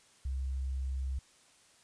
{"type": "tone", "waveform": "sine", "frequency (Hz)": 66.2, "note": "C2", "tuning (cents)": 21, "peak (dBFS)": -32, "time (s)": [0.25, 1.19], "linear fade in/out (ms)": 5, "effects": ["white hiss -63 dBFS RMS until 1.83 s", "resampled to 22050 Hz"]}